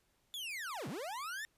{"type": "linear two-way sweep", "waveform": "40% pulse", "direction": "down then up", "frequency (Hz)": [3520, 111.5, 1840], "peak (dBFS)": -39, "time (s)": [0.34, 1.45], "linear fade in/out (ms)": 0, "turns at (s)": 0.88, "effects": ["pink hiss -75 dBFS RMS until 1.57 s", "resampled to 32000 Hz"]}